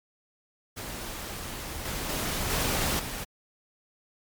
pink noise with level steps, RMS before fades -37 / -33 / -30 / -27 / -35 dBFS, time 0.76-3.25 s, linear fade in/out 20 ms, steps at 1.85 / 2.09 / 2.5 / 2.99 s, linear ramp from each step 5 ms, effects MP3 96 kbps

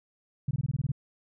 sine tone bursts, 136.8 Hz, C#3, 23 cents flat, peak -24 dBFS, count 9, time 0.48-0.918 s, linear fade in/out 5 ms, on 30 ms, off 21 ms, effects none

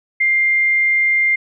sine tone, 2100 Hz, C7, 6 cents sharp, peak -12 dBFS, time 0.2-1.36 s, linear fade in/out 10 ms, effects none

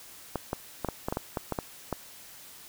clicks, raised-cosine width 1 ms, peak -15 dBFS, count 11, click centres 0.357 / 0.531 / 0.847 / 0.887 / 1.085 / 1.125 / 1.171 / 1.372 / 1.523 / 1.588 / 1.927 s, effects white hiss -49 dBFS RMS until 2.68 s

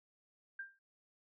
sine tone with exponential decay, 1588 Hz, G6, 22 cents sharp, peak -39 dBFS, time 0.59-0.79 s, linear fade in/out 5 ms, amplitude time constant 42 ms, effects noise-tail reverb RT60 0.1 s tail -19 dB re dry

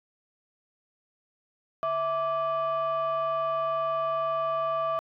sine tone pair together, 655 / 1167.1 Hz, E5 / D6, -11 / -11 cents, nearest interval minor seventh, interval 1000 cents, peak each -26 dBFS, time 1.83-4.99 s, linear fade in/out 0 ms, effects tanh soft clip ceiling -22 dBFS

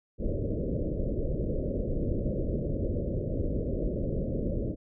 pink low-pass noise, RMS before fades -30 dBFS, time 0.18-4.76 s, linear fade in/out 50 ms, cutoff 600 Hz, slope 96 dB/octave, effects none

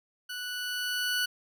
20% pulse tone with level ramp, 1480 Hz, F#6, in tune, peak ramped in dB -31 to -21 dBFS, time 0.29-1.26 s, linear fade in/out 10 ms, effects none

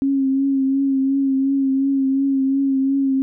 sine tone with vibrato, 271.1 Hz, C#4, 38 cents flat, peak -15 dBFS, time 0.02-3.22 s, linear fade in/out 0 ms, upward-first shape triangle, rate 2.8 Hz, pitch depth 35 cents each way, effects none

